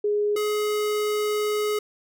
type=tone pair in turn; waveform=sine / square; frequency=415.3 / 421.1 Hz; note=G#4 / G#4; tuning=0 / +24 cents; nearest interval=unison; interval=24 cents; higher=second; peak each=-20 / -23 dBFS; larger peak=first; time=0.04-0.36 / 0.36-1.79 s; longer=second; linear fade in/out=5 ms; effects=none